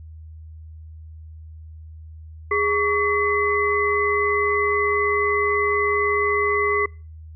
sine tone cluster, 412.7 / 1131 / 2026 Hz, G#4 / C#6 / B6, -11 / +34 / +44 cents, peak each -22 dBFS, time 2.51-6.86 s, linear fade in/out 5 ms, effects noise-tail reverb RT60 0.4 s tail -26 dB re dry + added 79 Hz sine -37 dBFS peak until 7.35 s

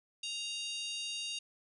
harmonic tone with a mistuned harmonic, 932.3 Hz, A#5, in tune, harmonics 3 / 4 / 5 / 6 / 7 / 8 / 9 / 10, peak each -40 / -42 / -45 / -53 / -47 / -59 / -59 / -51 dBFS, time 0.23-1.39 s, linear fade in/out 5 ms, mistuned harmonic 6, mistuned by +20 cents, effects none

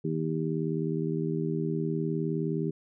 harmonic tone, 79.5 Hz, D#2, 38 cents sharp, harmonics 2 / 3 / 4 / 5, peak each -30 / -35 / -34 / -33 dBFS, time 0.04-2.71 s, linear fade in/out 10 ms, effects none

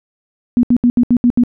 sine tone bursts, 242.2 Hz, B3, 34 cents flat, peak -7 dBFS, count 7, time 0.57-1.436 s, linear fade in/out 0 ms, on 62 ms, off 72 ms, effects none

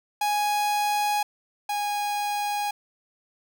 45% pulse tone pair in turn, 830.6 / 824.4 Hz, G#5 / G#5, 0 / -13 cents, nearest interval unison, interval 13 cents, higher first, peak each -22 / -25 dBFS, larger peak first, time 0.21-1.23 / 1.69-2.71 s, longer neither, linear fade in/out 5 ms, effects none

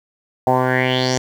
10% pulse tone with low-pass filter sweep, 128.1 Hz, C3, 36 cents flat, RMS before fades -17 dBFS, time 0.47-1.18 s, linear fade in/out 2 ms, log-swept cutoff 750 to 6600 Hz, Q 4.9, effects 7-bit

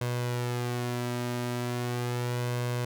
sawtooth tone with flanger, 121.9 Hz, B2, 22 cents flat, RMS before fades -31 dBFS, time 0.01-2.85 s, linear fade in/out 5 ms, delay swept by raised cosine 1.9 to 3.2 ms, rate 0.38 Hz, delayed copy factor +0.5, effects none

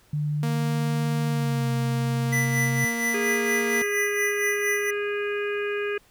sine tone with pitch glide, 148.9 to 132.65 Hz, D3 to C3, +24 to +24 cents, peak -23 dBFS, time 0.13-2.85 s, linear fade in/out 5 ms, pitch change -200 cents, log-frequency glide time 1.27-1.71 s
sawtooth tone, 233.1 Hz, A#3, in tune, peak -24 dBFS, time 0.43-3.82 s, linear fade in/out 2 ms
square tone with tremolo, 1990 Hz, B6, 13 cents sharp, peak -23 dBFS, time 2.32-4.91 s, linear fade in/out 10 ms, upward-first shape sine, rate 4.3 Hz, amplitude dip 60%
harmonic tone, 410.7 Hz, G#4, 19 cents flat, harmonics 1 / 3 / 4 / 5 / 6 / 7, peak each -26 / -38 / -33 / -41 / -35 / -44 dBFS, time 3.14-5.98 s, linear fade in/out 5 ms
effects pink hiss -59 dBFS RMS until 6.1 s

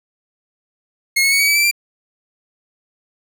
sawtooth tone with pitch steps, 2161 / 2194 / 2227 / 2261 / 2295 / 2330 / 2365 Hz, C#7 / C#7 / C#7 / C#7 / D7 / D7 / D7, -45 / -18 / +7 / +34 / -40 / -14 / +12 cents, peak -9 dBFS, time 1.16-1.713 s, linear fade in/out 10 ms, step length 79 ms, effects none

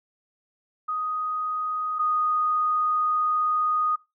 sine tone pair in turn, 1248 / 1239.4 Hz, D#6 / D#6, +5 / -7 cents, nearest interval unison, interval 12 cents, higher first, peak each -25 / -21 dBFS, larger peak second, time 0.88-1.99 / 1.99-3.96 s, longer second, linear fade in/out 10 ms, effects noise-tail reverb RT60 0.2 s tail -17 dB re dry

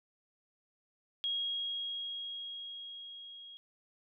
sine tone with level ramp, 3283 Hz, G#7, 21 cents flat, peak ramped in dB -31 to -48 dBFS, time 1.24-3.57 s, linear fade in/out 0 ms, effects none

